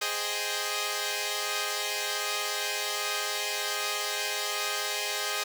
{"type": "chord", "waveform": "5% pulse", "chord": "Ab major seventh", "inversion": "none", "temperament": "equal", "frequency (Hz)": [415.3, 523.3, 622.3, 784], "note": ["Ab4", "C5", "Eb5", "G5"], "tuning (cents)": [0, 0, 0, 0], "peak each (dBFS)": [-22, -24, -23, -25], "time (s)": [0.01, 5.44], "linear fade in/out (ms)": 10, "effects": []}